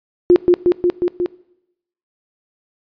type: tone with echo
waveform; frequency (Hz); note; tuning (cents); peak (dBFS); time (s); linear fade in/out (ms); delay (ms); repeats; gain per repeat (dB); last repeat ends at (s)
sine; 353.9; F4; +23; -5; 0.3-0.36; 0; 180; 5; -2; 1.26
effects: noise-tail reverb RT60 0.8 s tail -21 dB re dry + resampled to 11025 Hz